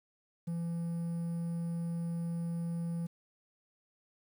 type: tone with quantisation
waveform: triangle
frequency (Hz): 168.8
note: E3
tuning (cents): +41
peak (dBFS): -31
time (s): 0.47-3.07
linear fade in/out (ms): 10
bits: 10
effects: none